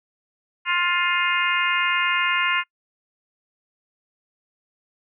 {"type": "harmonic tone with a mistuned harmonic", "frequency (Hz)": 351.7, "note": "F4", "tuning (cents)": 12, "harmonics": [3, 4, 5, 6, 7, 8], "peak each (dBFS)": [-25, -26, -27, -25, -28, -27], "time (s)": [0.65, 2.64], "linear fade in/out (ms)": 50, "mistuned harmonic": 7, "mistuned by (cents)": 26, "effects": ["noise-tail reverb RT60 0.1 s tail -25 dB re dry"]}